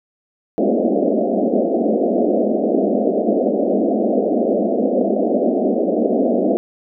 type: band-pass noise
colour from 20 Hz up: pink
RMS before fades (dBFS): -17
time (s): 0.58-6.57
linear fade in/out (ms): 0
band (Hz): 200 to 700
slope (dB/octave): 96
effects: none